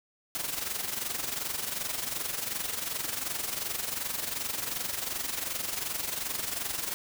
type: noise with amplitude modulation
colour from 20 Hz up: white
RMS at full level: -31 dBFS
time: 0.35-6.94 s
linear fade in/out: 0 ms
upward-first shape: sine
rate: 22.7 Hz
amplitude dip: 65%
effects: none